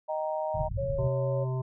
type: chord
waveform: sine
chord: Eb major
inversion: none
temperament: just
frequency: 622.3 / 777.8 / 933.4 Hz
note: Eb5 / G5 / Bb5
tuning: 0 / -14 / +2 cents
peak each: -30 / -36 / -35 dBFS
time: 0.08-0.69 s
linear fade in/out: 20 ms
type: low-pass noise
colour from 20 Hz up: white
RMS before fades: -33 dBFS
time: 0.54-1.08 s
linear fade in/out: 10 ms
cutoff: 150 Hz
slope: 48 dB/octave
type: tone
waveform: sine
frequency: 552 Hz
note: C#5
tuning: 7 cents flat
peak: -29 dBFS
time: 0.77-1.45 s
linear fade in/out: 20 ms
type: harmonic tone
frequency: 129.1 Hz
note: C3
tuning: 23 cents flat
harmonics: 1 / 3 / 5 / 7 / 8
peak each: -28 / -38 / -42 / -45 / -46 dBFS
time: 0.98-1.62 s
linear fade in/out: 10 ms
effects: none